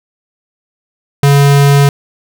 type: tone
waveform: square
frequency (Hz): 141.3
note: C#3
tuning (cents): +34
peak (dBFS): -5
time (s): 1.23-1.89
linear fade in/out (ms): 2
effects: none